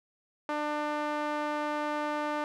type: tone with band-pass filter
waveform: sawtooth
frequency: 298.4 Hz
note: D4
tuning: 28 cents sharp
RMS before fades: -32 dBFS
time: 0.49-2.44 s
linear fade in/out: 0 ms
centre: 990 Hz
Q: 1.1
effects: none